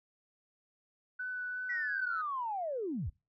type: tone with vibrato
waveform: sine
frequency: 1493 Hz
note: F#6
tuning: 15 cents sharp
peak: -35 dBFS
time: 1.19-2.22 s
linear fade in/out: 10 ms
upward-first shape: sine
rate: 2.8 Hz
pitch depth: 9 cents each way
type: linear sweep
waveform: sine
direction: down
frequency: 1969 to 49 Hz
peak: -33 dBFS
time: 1.69-3.1 s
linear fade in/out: 10 ms
effects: noise-tail reverb RT60 0.3 s tail -26 dB re dry + tanh soft clip ceiling -24 dBFS